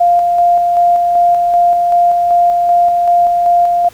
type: tone with tremolo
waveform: sine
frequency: 698.5 Hz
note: F5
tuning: in tune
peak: -6 dBFS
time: 0-3.89 s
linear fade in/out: 10 ms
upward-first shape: square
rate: 2.6 Hz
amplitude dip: 30%
effects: pink hiss -41 dBFS RMS until 3.93 s